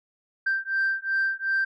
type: beating tone pair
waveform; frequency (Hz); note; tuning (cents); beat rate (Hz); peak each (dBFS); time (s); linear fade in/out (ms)
sine; 1568 / 1570.7; G6 / G6; 0 / +3; 2.7; -25; 0.46-1.65; 10
effects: tanh soft clip ceiling -18 dBFS